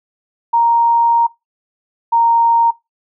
sine tone pair in turn, 933 / 928.2 Hz, A#5 / A#5, +1 / -8 cents, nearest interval unison, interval 9 cents, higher first, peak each -9 dBFS, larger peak neither, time 0.53-1.27 / 2.12-2.71 s, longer first, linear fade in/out 10 ms, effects noise-tail reverb RT60 0.2 s tail -21 dB re dry

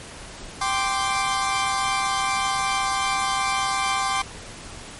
sawtooth chord, G suspended fourth, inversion none, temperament equal, 784 / 1046.5 / 1174.7 Hz, G5 / C6 / D6, 0 / 0 / 0 cents, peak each -22 dBFS, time 0.61-4.22 s, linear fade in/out 5 ms, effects pink hiss -39 dBFS RMS until 4.99 s + MP3 48 kbps

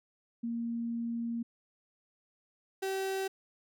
sine / 35% pulse tone pair in turn, 233.1 / 384.7 Hz, A#3 / G4, 0 / -33 cents, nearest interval major sixth, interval 867 cents, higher second, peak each -32 / -30 dBFS, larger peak second, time 0.43-1.43 / 2.82-3.28 s, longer first, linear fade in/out 10 ms, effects none

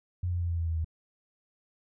sine tone with pitch steps, 89.2 / 87.67 / 86.16 / 84.68 / 83.23 / 81.8 / 80.39 Hz, F2 / F2 / F2 / E2 / E2 / E2 / E2, +37 / +7 / -23 / +47 / +17 / -13 / -43 cents, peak -27 dBFS, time 0.23-0.846 s, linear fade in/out 5 ms, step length 88 ms, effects none

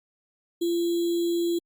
sine tone with sample-and-hold, 342 Hz, F4, 36 cents flat, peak -22 dBFS, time 0.61-1.59 s, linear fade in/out 10 ms, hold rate 3675 Hz, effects Opus 48 kbps

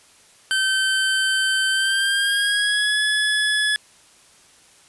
25% pulse tone with pitch glide, 1545 to 1704.4 Hz, G6 to G#6, -26 to +44 cents, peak -14 dBFS, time 0.51-3.76 s, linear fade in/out 0 ms, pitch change +170 cents, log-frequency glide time 1.7-3.01 s, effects white hiss -52 dBFS RMS until 4.88 s + resampled to 24000 Hz

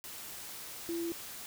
sine tone in noise, 337.4 Hz, E4, 40 cents sharp, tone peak -33 dBFS, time 0.89-1.12 s, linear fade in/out 0 ms, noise white, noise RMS -45 dBFS, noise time 0.04-1.46 s, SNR +9 dB, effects none

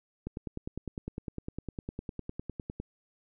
click train, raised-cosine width 3 ms, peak -23 dBFS, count 26, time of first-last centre 0.27-2.8 s, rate 9.88 Hz, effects none

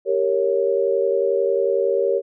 sine chord, G diminished, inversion none, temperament equal with one note detuned, 392 / 462.9 / 554.4 Hz, G4 / Bb4 / Db5, 0 / -12 / 0 cents, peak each -21 dBFS, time 0.05-2.22 s, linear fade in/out 50 ms, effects none

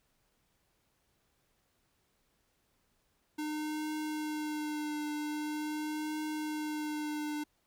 square tone with vibrato, 303.2 Hz, D#4, 45 cents flat, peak -35 dBFS, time 3.38-7.44 s, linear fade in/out 10 ms, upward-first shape triangle, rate 0.44 Hz, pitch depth 24 cents each way, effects pink hiss -75 dBFS RMS until 7.66 s

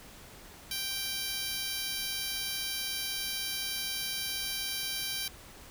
10% pulse tone with high-pass filter, 784 Hz, G5, in tune, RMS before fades -35 dBFS, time 0.71-5.28 s, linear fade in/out 2 ms, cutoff 3400 Hz, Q 0.54, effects pink hiss -51 dBFS RMS until 5.7 s

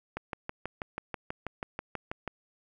click train, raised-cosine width 0.5 ms, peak -19 dBFS, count 14, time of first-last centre 0.17-2.277 s, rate 6.17 Hz, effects 10-bit

